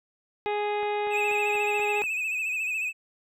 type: harmonic tone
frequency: 415.3 Hz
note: G#4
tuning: in tune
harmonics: 1 / 2 / 3 / 4 / 5 / 6 / 7 / 8 / 9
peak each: -28 / -29 / -43 / -44 / -39 / -39 / -49 / -50 / -47 dBFS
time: 0.46-2.02 s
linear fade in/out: 0 ms
type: click train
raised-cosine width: 0.5 ms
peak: -27 dBFS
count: 6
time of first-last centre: 0.83-2.038 s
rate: 4.14 Hz
type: tone with vibrato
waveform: triangle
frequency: 2560 Hz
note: D#7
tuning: 49 cents sharp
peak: -25 dBFS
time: 1.1-2.93 s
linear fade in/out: 50 ms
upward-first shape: sine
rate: 14 Hz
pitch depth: 66 cents each way
effects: none